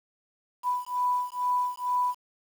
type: beating tone pair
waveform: sine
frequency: 989 / 991.2 Hz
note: B5 / B5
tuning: +2 / +6 cents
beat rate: 2.2 Hz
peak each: -28 dBFS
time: 0.63-2.15 s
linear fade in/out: 50 ms
effects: 8-bit